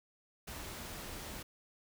pink noise, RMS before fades -45 dBFS, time 0.47-1.43 s, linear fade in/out 10 ms, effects none

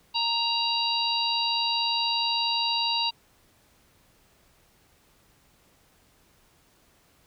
harmonic tone with a mistuned harmonic, 932.3 Hz, A#5, in tune, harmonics 1 / 3 / 4 / 5, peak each -29 / -29 / -29 / -29 dBFS, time 0.14-3.11 s, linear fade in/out 20 ms, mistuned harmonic 4, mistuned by +57 cents, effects pink hiss -62 dBFS RMS until 7.26 s

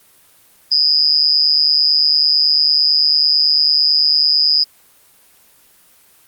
sine tone with amplitude modulation, 4978 Hz, D#8, in tune, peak -6 dBFS, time 0.71-4.64 s, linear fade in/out 10 ms, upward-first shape sine, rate 149 Hz, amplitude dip 100%, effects white hiss -50 dBFS RMS until 6.27 s + Opus 24 kbps

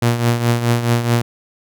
sawtooth tone with tremolo, 118.6 Hz, A#2, 30 cents sharp, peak -7 dBFS, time 0.02-1.22 s, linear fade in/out 5 ms, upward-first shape triangle, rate 4.7 Hz, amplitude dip 70%, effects none

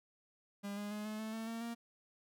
45% pulse tone with pitch steps, 201.6 / 205.8 / 210.2 / 214.6 / 219.1 / 223.7 / 228.4 / 233.2 Hz, G3 / G#3 / G#3 / A3 / A3 / A3 / A#3 / A#3, +49 / -16 / +21 / -43 / -7 / +29 / -35 / +1 cents, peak -40 dBFS, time 0.63-1.75 s, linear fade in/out 20 ms, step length 140 ms, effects none

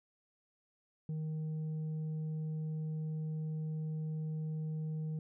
triangle tone with tanh clipping, 156.2 Hz, D#3, 7 cents sharp, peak -36 dBFS, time 1.09-5.19 s, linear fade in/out 2 ms, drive 8 dB, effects none

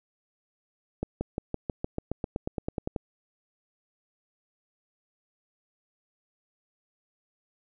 accelerating click train, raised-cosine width 2 ms, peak -16 dBFS, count 16, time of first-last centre 1.03-2.962 s, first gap 180 ms, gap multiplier 0.95, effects none

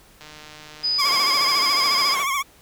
click train, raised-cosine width 0.2 ms, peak -24 dBFS, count 148, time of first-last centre 0.21-1.177 s, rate 152 Hz
sine tone, 4978 Hz, D#8, in tune, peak -19 dBFS, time 0.83-2.15 s, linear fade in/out 20 ms
25% pulse tone with vibrato, 1108.7 Hz, C#6, in tune, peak -17 dBFS, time 0.98-2.43 s, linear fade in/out 20 ms, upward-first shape triangle, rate 14 Hz, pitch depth 94 cents each way
pink band-pass noise, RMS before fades -33 dBFS, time 1.02-2.26 s, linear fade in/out 50 ms, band 360 to 3800 Hz, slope 12 dB/octave
effects pink hiss -52 dBFS RMS until 2.61 s

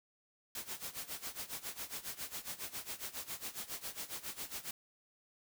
white noise with tremolo, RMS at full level -41 dBFS, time 0.55-4.71 s, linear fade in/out 2 ms, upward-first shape sine, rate 7.3 Hz, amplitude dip 85%, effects none

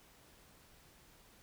silence, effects pink hiss -63 dBFS RMS until 1.42 s

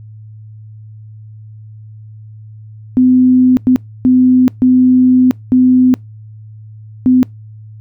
sine tone bursts at uneven times, 254 Hz, B3, 49 cents sharp, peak -5 dBFS, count 6, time 2.97-3.57 / 3.67-3.76 / 4.05-4.48 / 4.62-5.31 / 5.52-5.94 / 7.06-7.23 s, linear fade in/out 0 ms, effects noise-tail reverb RT60 0.2 s tail -25 dB re dry + added 108 Hz sine -31 dBFS peak until 7.8 s

